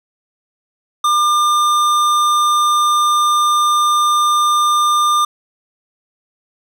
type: tone with hard clipping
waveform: sine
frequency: 1200 Hz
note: D6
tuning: 37 cents sharp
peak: -13 dBFS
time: 1.04-5.25 s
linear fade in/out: 5 ms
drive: 15 dB
effects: none